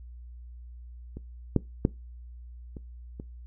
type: clicks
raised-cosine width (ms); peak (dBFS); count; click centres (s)
3; -26 / -8 / -8 / -27 / -25; 5; 1.17 / 1.563 / 1.851 / 2.768 / 3.199
effects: noise-tail reverb RT60 0.2 s tail -20 dB re dry + added 60 Hz sine -42 dBFS peak until 3.46 s